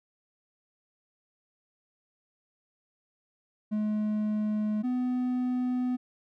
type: tone pair in turn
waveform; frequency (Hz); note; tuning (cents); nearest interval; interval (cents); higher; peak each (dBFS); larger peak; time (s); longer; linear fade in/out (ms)
triangle; 212.5 / 250.5; G#3 / B3; +40 / +25; minor third; 285; second; -24; neither; 3.71-4.83 / 4.83-5.97; second; 20
effects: none